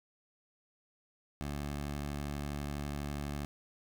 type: tone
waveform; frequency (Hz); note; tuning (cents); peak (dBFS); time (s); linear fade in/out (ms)
15% pulse; 72.2; D2; -29; -30; 1.41-3.45; 0
effects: none